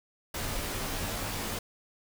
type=noise with comb filter; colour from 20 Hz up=pink; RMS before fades=-34 dBFS; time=0.34-1.59 s; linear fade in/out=5 ms; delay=16 ms; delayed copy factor=-0.6; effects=none